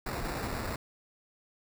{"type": "noise with sample-and-hold", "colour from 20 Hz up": "pink", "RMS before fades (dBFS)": -35, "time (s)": [0.06, 0.76], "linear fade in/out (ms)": 5, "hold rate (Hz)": 3150, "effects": []}